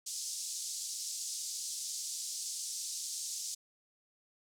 white band-pass noise, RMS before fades -40 dBFS, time 0.06-3.55 s, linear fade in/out 10 ms, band 4800 to 8200 Hz, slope 24 dB/octave, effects none

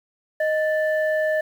sine tone pair together, 622.3 / 1760 Hz, D#5 / A6, 0 / 0 cents, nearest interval octave + tritone, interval 1800 cents, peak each -19 / -25 dBFS, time 0.4-1.41 s, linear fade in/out 5 ms, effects tanh soft clip ceiling -12 dBFS + 8-bit

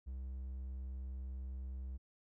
triangle tone, 64.9 Hz, C2, 13 cents flat, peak -39 dBFS, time 0.06-1.98 s, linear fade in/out 20 ms, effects none

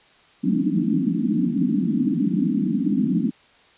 white band-pass noise, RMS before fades -21 dBFS, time 0.43-3.31 s, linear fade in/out 20 ms, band 160 to 310 Hz, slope 96 dB/octave, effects white hiss -54 dBFS RMS until 3.77 s + resampled to 8000 Hz

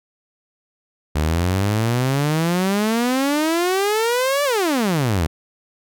sawtooth exponential two-way sweep, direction up then down, 73.42 to 587.3 to 73.42 Hz, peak -13 dBFS, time 1.15-5.27 s, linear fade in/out 10 ms, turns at 4.44 s, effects none

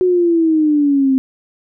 sine exponential sweep, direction down, 370 to 260.9 Hz, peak -10 dBFS, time 0.01-1.18 s, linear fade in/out 0 ms, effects none

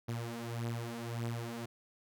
sawtooth beating tone pair, 116.1 / 117.8 Hz, A#2 / A#2, -7 / +19 cents, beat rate 1.7 Hz, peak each -37 / -35 dBFS, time 0.08-1.66 s, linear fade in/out 10 ms, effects none

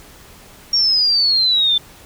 sine exponential sweep, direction down, 5588 to 3520 Hz, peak -12 dBFS, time 0.73-1.78 s, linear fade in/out 5 ms, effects pink hiss -43 dBFS RMS until 2.05 s

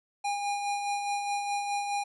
square tone with tremolo, 812 Hz, G#5, 39 cents flat, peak -28 dBFS, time 0.24-2.04 s, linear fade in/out 10 ms, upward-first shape sine, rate 4.8 Hz, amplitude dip 40%, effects resampled to 24000 Hz

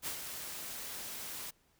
white noise with ADSR envelope, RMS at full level -37 dBFS, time 0.02-1.51 s, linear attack 44 ms, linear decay 97 ms, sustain -6 dB, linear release 12 ms, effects pink hiss -71 dBFS RMS until 1.79 s

